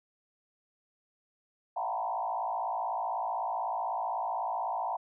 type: tone with frequency modulation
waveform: sine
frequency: 830.6 Hz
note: G#5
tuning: in tune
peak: -30 dBFS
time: 1.76-4.97 s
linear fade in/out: 10 ms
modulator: 56 Hz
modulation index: 2.8
effects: none